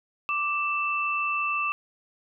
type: tone pair together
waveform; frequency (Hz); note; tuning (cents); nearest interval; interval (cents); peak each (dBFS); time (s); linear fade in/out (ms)
sine; 1174.7 / 2657; D6 / E7; 0 / +13; octave + major second; 1413; -27; 0.29-1.72; 0
effects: none